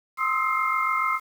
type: tone cluster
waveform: sine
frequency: 1050 / 1265 / 1312 / 2115 Hz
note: C6 / D#6 / E6 / C7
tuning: +6 / +28 / -9 / +18 cents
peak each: -27 dBFS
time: 0.17-1.2 s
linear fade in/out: 50 ms
effects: 8-bit

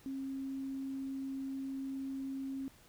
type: tone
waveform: sine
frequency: 269.3 Hz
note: C#4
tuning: 50 cents flat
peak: -37 dBFS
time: 0.06-2.68 s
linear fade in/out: 0 ms
effects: pink hiss -62 dBFS RMS until 2.88 s

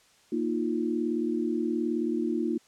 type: chord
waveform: sine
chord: Bb suspended fourth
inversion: none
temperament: just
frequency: 233.1 / 310.8 / 349.6 Hz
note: Bb3 / Eb4 / F4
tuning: 0 / -2 / +2 cents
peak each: -30 dBFS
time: 0.32-2.58 s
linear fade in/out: 5 ms
effects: white hiss -61 dBFS RMS until 2.67 s + low-pass 8000 Hz 12 dB/octave

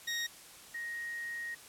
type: tone pair in turn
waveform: 20% pulse / sine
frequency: 1875 / 1875 Hz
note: A#6 / A#6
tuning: +10 / +10 cents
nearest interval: unison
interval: 0 cents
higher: neither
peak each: -28 / -37 dBFS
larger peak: first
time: 0.07-0.27 / 0.74-1.55 s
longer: second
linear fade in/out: 10 ms
effects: white hiss -53 dBFS RMS until 1.68 s + low-pass 12000 Hz 12 dB/octave

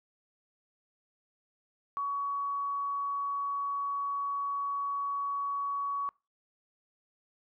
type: tone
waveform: sine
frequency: 1125 Hz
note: C#6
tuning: 25 cents sharp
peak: -30 dBFS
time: 1.97-6.09 s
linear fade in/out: 0 ms
effects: noise-tail reverb RT60 0.3 s tail -25 dB re dry

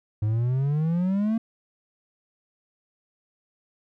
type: exponential sweep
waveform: triangle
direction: up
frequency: 103.83 to 230 Hz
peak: -19 dBFS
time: 0.22-1.38 s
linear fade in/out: 5 ms
effects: none

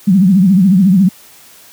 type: tone with vibrato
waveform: sine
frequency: 189.3 Hz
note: F#3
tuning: 40 cents sharp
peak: -5 dBFS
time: 0.07-1.09 s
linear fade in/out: 10 ms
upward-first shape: triangle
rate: 14 Hz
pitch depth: 180 cents each way
effects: white hiss -41 dBFS RMS until 1.72 s + high-pass 80 Hz 12 dB/octave

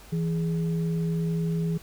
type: tone pair together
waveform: sine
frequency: 164.81 / 414.1 Hz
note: E3 / G#4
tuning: 0 / -5 cents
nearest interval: octave + major third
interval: 1595 cents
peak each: -24 / -35 dBFS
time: 0.12-1.78 s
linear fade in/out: 10 ms
effects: added 50 Hz sine -50 dBFS peak until 1.82 s + pink hiss -50 dBFS RMS until 1.82 s

